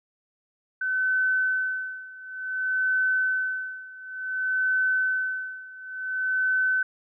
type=tone with tremolo; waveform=sine; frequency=1519 Hz; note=F#6; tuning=45 cents sharp; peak=-20 dBFS; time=0.81-6.83 s; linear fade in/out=5 ms; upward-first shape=sine; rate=0.56 Hz; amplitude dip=90%; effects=none